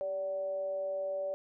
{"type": "tone with frequency modulation", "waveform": "sine", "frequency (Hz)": 576, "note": "D5", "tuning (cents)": -34, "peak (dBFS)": -32, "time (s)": [0.01, 1.34], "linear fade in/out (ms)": 0, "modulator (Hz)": 183, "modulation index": 0.29, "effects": []}